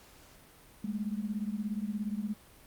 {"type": "beating tone pair", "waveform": "sine", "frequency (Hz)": [203.4, 220.4], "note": ["G#3", "A3"], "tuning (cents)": [-36, 3], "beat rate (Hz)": 17, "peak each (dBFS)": [-34, -36], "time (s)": [0.84, 2.34], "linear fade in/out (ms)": 5, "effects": ["pink hiss -57 dBFS RMS until 2.66 s", "Opus 48 kbps"]}